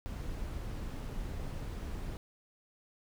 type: noise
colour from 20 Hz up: brown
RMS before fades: -39 dBFS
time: 0.06-2.17 s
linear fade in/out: 0 ms
effects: none